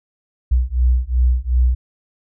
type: beating tone pair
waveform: sine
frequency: 60.7 / 63.4 Hz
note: B1 / B1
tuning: -29 / +46 cents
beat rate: 2.7 Hz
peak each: -16 dBFS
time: 0.51-1.75 s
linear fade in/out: 10 ms
effects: none